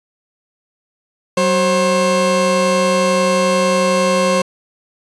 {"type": "tone pair together", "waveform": "30% pulse", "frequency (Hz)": [188.38, 534], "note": ["F#3", "C5"], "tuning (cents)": [31, 35], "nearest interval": "octave + tritone", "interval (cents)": 1804, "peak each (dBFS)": [-15, -11], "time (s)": [1.37, 4.42], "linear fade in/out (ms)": 5, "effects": ["resampled to 22050 Hz"]}